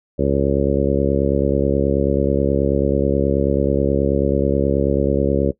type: harmonic tone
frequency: 69.3 Hz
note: C#2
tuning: in tune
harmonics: 1 / 2 / 3 / 4 / 5 / 6 / 7 / 8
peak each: -23 / -23 / -23 / -23 / -23 / -23 / -23 / -23 dBFS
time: 0.18-5.52 s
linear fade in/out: 20 ms
effects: noise-tail reverb RT60 0.1 s tail -19 dB re dry